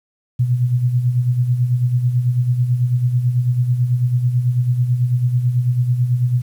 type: tone with tremolo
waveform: sine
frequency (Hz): 123.47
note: B2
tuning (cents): 0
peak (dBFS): -11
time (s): 0.39-6.42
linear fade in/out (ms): 10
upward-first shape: sine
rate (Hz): 9.1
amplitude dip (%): 60
effects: 8-bit